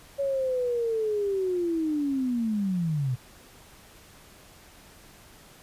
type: linear sweep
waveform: sine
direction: down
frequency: 562 to 120.8 Hz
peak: -24 dBFS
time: 0.18-3.16 s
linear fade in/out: 20 ms
effects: pink hiss -52 dBFS RMS until 5.62 s + resampled to 32000 Hz